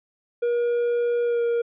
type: tone with pitch glide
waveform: triangle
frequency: 477.2 to 470.6 Hz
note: A#4 to A#4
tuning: +41 to +16 cents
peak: -18 dBFS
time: 0.42-1.62 s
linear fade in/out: 10 ms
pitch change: -25 cents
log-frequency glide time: 1.24-1.42 s
effects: resampled to 8000 Hz